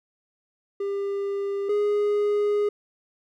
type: tone pair in turn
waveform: triangle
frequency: 399 / 413.6 Hz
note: G4 / G#4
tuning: +31 / -7 cents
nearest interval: minor second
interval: 62 cents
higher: second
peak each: -23 / -18 dBFS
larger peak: second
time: 0.8-1.69 / 1.69-2.69 s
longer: second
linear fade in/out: 5 ms
effects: none